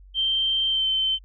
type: tone with pitch glide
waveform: sine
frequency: 3136 to 3087 Hz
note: G7 to G7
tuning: 0 to -27 cents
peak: -20 dBFS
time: 0.14-1.19 s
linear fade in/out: 50 ms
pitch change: -27 cents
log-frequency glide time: 0.68-0.87 s
effects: added 47 Hz sine -45 dBFS peak until 1.24 s